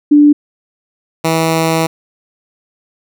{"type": "tone pair in turn", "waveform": ["sine", "10% pulse"], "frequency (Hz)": [293.7, 162.38], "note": ["D4", "E3"], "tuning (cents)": [0, -26], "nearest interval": "minor seventh", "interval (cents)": 1026, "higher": "first", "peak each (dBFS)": -3, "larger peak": "neither", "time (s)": [[0.11, 0.33], [1.24, 1.87]], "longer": "second", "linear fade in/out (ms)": 10, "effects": []}